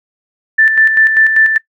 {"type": "tone with tremolo", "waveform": "sine", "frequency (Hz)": 1767, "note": "A6", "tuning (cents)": 7, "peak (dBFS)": -5, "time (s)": [0.58, 1.58], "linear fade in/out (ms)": 10, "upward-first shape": "square", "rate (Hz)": 5.1, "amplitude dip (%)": 50, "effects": ["noise-tail reverb RT60 0.1 s tail -19 dB re dry"]}